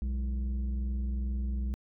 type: tone pair together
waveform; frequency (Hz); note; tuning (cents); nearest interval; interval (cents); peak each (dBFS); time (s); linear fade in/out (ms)
sine; 61.5 / 206.9; B1 / G#3; -7 / -6; octave + major sixth; 2101; -27 / -37; 0.02-1.74; 0
effects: tanh soft clip ceiling -27 dBFS